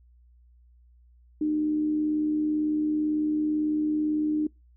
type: tone with amplitude modulation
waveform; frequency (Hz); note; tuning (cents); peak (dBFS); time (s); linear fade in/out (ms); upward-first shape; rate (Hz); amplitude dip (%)
sine; 304.3; D#4; -38; -21; 1.41-4.47; 5; sine; 78; 35
effects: noise-tail reverb RT60 0.2 s tail -25 dB re dry + added 60 Hz sine -54 dBFS peak until 4.76 s